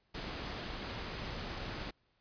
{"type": "noise", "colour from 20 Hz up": "pink", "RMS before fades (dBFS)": -41, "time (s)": [0.14, 1.91], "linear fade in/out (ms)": 10, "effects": ["pink hiss -75 dBFS RMS until 2.2 s", "resampled to 11025 Hz"]}